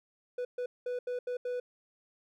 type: tone bursts at uneven times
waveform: triangle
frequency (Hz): 493.9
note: B4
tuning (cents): 0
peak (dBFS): -30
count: 6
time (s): 0.38-0.45 / 0.58-0.66 / 0.86-0.99 / 1.07-1.19 / 1.27-1.37 / 1.45-1.6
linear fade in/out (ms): 5
effects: none